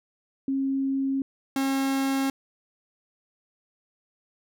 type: tone pair in turn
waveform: sine / 45% pulse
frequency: 270.5 / 270.5 Hz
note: C#4 / C#4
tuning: -42 / -42 cents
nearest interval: unison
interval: 0 cents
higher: neither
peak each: -23 dBFS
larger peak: neither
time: 0.48-1.22 / 1.56-2.3 s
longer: neither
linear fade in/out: 2 ms
effects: none